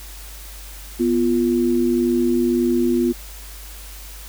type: tone pair together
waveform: sine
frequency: 246 / 347.9 Hz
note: B3 / F4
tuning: -7 / -7 cents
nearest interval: tritone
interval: 600 cents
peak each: -18 dBFS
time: 0.99-3.13 s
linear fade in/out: 20 ms
effects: added 50 Hz sine -36 dBFS peak until 4.28 s + white hiss -40 dBFS RMS until 4.28 s